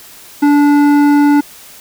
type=tone with hard clipping; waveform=sine; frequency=290 Hz; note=D4; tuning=22 cents flat; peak=-8 dBFS; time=0.42-1.41 s; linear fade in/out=10 ms; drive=11 dB; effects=white hiss -37 dBFS RMS until 1.8 s